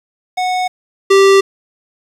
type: tone pair in turn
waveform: square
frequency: 735 / 391.2 Hz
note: F#5 / G4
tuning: -12 / -4 cents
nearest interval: major seventh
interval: 1092 cents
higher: first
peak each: -15 / -6 dBFS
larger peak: second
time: 0.37-0.68 / 1.1-1.41 s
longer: neither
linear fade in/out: 10 ms
effects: low-pass 7000 Hz 12 dB/octave + 7-bit